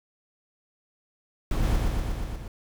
brown noise with echo, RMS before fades -25 dBFS, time 1.51-1.76 s, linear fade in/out 2 ms, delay 120 ms, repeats 6, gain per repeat -2 dB, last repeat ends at 2.48 s, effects none

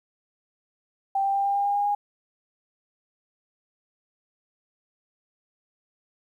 sine tone with pitch steps, 784 / 789 / 794 / 799.1 / 804.2 / 809.3 / 814.5 / 819.7 Hz, G5 / G5 / G5 / G5 / G5 / G#5 / G#5 / G#5, 0 / +11 / +22 / +33 / +44 / -45 / -34 / -23 cents, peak -21 dBFS, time 1.15-1.95 s, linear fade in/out 5 ms, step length 100 ms, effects 10-bit

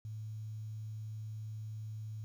sine tone with quantisation, 108.5 Hz, A2, 24 cents flat, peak -40 dBFS, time 0.05-2.24 s, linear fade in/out 0 ms, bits 11, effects none

